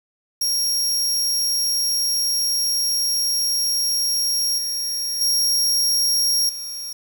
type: tone with level steps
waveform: sawtooth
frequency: 5588 Hz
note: F8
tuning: in tune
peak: -16 / -20 / -14 / -26 dBFS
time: 0.41-6.93 s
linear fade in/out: 5 ms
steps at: 4.58 / 5.21 / 6.49 s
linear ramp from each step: 2 ms
effects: 7-bit